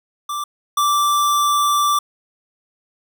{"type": "tone pair in turn", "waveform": "square", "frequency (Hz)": [1174.7, 1170.1], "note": ["D6", "D6"], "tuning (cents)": [0, -7], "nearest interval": "unison", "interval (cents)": 7, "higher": "first", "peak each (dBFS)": [-23, -15], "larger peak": "second", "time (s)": [[0.29, 0.44], [0.77, 1.99]], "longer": "second", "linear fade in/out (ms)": 5, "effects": []}